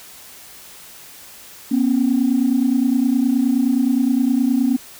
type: tone pair together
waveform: sine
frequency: 241.5 / 271.1 Hz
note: B3 / C#4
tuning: -39 / -38 cents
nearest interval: major second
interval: 201 cents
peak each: -16 dBFS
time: 1.71-4.77 s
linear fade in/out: 10 ms
effects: tanh soft clip ceiling -8 dBFS + white hiss -41 dBFS RMS until 4.99 s